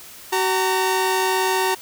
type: tone pair together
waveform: sawtooth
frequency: 378.2 / 918 Hz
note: F#4 / A#5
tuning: +38 / -27 cents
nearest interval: octave + minor third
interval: 1535 cents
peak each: -17 dBFS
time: 0.32-1.75 s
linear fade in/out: 10 ms
effects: white hiss -41 dBFS RMS until 1.81 s